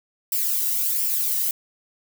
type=noise with flanger; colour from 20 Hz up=violet; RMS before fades=-23 dBFS; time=0.32-1.51 s; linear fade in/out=2 ms; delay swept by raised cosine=0.38 to 1.05 ms; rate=1.4 Hz; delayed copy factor=+0.55; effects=none